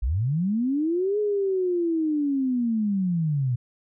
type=linear two-way sweep; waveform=sine; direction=up then down; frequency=49 to 423.8 to 118.3 Hz; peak=-21 dBFS; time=0.02-3.56 s; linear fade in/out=10 ms; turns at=1.19 s; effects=none